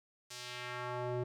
square tone with band-pass filter sweep, 123.47 Hz, B2, in tune, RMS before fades -40 dBFS, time 0.3-1.24 s, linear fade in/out 10 ms, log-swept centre 6400 to 370 Hz, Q 1.1, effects none

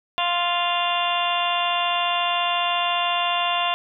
harmonic tone, 349.2 Hz, F4, in tune, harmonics 2 / 3 / 4 / 5 / 6 / 7 / 8 / 9 / 10, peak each -25 / -25 / -34 / -36 / -36 / -36 / -26 / -35 / -28 dBFS, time 0.18-3.74 s, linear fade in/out 0 ms, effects none

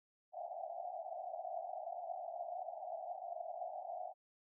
white band-pass noise, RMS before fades -45 dBFS, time 0.32-4.14 s, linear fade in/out 50 ms, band 650 to 750 Hz, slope 96 dB/octave, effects none

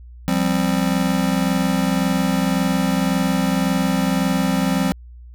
square chord, F suspended second, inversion none, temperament just, 174.61 / 196.44 / 261.9 Hz, F3 / G3 / C4, 0 / +4 / +2 cents, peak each -22 dBFS, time 0.28-4.92 s, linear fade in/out 0 ms, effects added 60 Hz sine -37 dBFS peak until 5.34 s

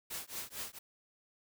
white noise with tremolo, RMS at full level -39 dBFS, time 0.1-0.79 s, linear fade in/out 10 ms, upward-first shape triangle, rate 4.4 Hz, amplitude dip 100%, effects none

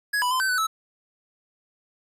square tone with pitch steps, 1672 / 988 / 1028 / 1542 / 1495 / 1305 Hz, G#6 / B5 / C6 / G6 / F#6 / E6, +11 / 0 / -31 / -29 / +17 / -18 cents, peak -22 dBFS, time 0.13-0.67 s, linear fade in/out 10 ms, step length 90 ms, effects resampled to 32000 Hz

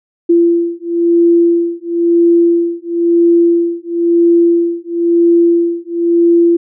sine beating tone pair, 340.2 / 341.19 Hz, F4 / F4, -45 / -40 cents, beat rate 0.99 Hz, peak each -11 dBFS, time 0.29-6.57 s, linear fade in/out 10 ms, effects none

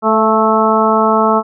harmonic tone with a mistuned harmonic, 218.7 Hz, A3, 10 cents flat, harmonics 1 / 2 / 3 / 4 / 5 / 6, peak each -16 / -16 / -16 / -16 / -16 / -16 dBFS, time 0.02-1.43 s, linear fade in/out 50 ms, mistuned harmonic 3, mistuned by +26 cents, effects none

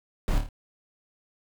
brown noise with echo, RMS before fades -22 dBFS, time 0.28-0.38 s, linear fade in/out 0 ms, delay 27 ms, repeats 4, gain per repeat -5 dB, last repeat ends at 0.488 s, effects none

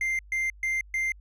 triangle tone bursts, 2093 Hz, C7, in tune, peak -23 dBFS, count 4, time 0.01-1.12 s, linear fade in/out 2 ms, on 180 ms, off 130 ms, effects added 50 Hz sine -47 dBFS peak until 1.2 s

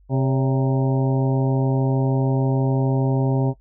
harmonic tone with a mistuned harmonic, 132.4 Hz, C3, 21 cents sharp, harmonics 1 / 2 / 3 / 4 / 5 / 6 / 7, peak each -18 / -24 / -28 / -30 / -32 / -34 / -35 dBFS, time 0.09-3.54 s, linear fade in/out 50 ms, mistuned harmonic 4, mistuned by +84 cents, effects noise-tail reverb RT60 0.1 s tail -18 dB re dry + added 48 Hz sine -50 dBFS peak until 3.6 s

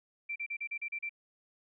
sine tone bursts, 2349 Hz, D7, in tune, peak -34 dBFS, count 8, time 0.29-1.094 s, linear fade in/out 10 ms, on 69 ms, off 36 ms, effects none

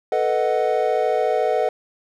triangle chord, B dominant seventh, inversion third, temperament equal, 440 / 493.9 / 622.3 / 740 Hz, A4 / B4 / D#5 / F#5, 0 / 0 / 0 / 0 cents, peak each -21 dBFS, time 0.12-1.69 s, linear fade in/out 2 ms, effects none

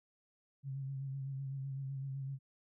sine tone with vibrato, 135.8 Hz, C#3, 35 cents flat, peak -38 dBFS, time 0.63-2.39 s, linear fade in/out 50 ms, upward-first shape sine, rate 7.9 Hz, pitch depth 35 cents each way, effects none

